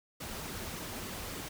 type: noise with flanger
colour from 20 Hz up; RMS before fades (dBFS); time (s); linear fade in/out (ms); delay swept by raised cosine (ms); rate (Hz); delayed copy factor
pink; -41; 0.2-1.49; 10; 1.2 to 7; 3.4; -0.55
effects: none